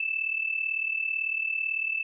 sine tone with amplitude modulation, 2637 Hz, E7, in tune, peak -23 dBFS, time 0-2.03 s, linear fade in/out 5 ms, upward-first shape sine, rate 38 Hz, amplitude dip 75%, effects none

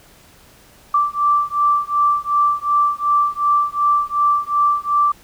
sine beating tone pair, 1169 / 1171.7 Hz, D6 / D6, -8 / -4 cents, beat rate 2.7 Hz, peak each -17 dBFS, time 0.94-5.12 s, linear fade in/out 5 ms, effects pink hiss -48 dBFS RMS until 5.23 s

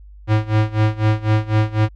square tone with tremolo, 107.9 Hz, A2, 33 cents flat, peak -12 dBFS, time 0.27-1.89 s, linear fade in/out 50 ms, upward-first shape sine, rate 4 Hz, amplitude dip 90%, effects added 50 Hz sine -38 dBFS peak until 1.95 s + low-pass 3000 Hz 12 dB/octave

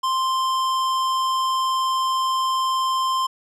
sine tone with hard clipping, 1046.5 Hz, C6, in tune, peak -21 dBFS, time 0.03-3.27 s, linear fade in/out 10 ms, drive 14 dB, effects none

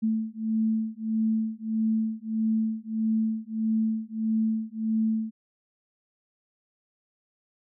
sine beating tone pair, 220 / 221.6 Hz, A3 / A3, 0 / +13 cents, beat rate 1.6 Hz, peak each -27 / -27 dBFS, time 0.02-5.31 s, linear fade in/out 20 ms, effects none

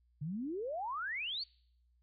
sine exponential sweep, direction up, 138.59 to 4661 Hz, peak -36 dBFS, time 0.21-1.44 s, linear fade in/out 10 ms, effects noise-tail reverb RT60 0.7 s tail -26 dB re dry + added 60 Hz sine -68 dBFS peak until 2.02 s

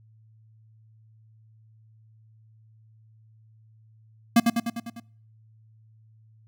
square tone with echo, 233.1 Hz, A#3, in tune, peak -14 dBFS, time 4.36-4.4 s, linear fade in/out 5 ms, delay 100 ms, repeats 6, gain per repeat -4 dB, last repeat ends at 5 s, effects noise-tail reverb RT60 0.6 s tail -24 dB re dry + added 110 Hz sine -53 dBFS peak until 6.47 s

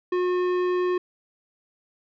triangle tone with tanh clipping, 361 Hz, F#4, 43 cents flat, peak -23 dBFS, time 0.12-0.98 s, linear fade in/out 5 ms, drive 18 dB, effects none

